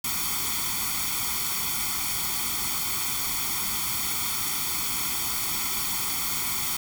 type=noise with comb filter; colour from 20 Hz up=white; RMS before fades=-28 dBFS; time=0.04-6.77 s; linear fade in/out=5 ms; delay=0.89 ms; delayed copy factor=+0.95; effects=none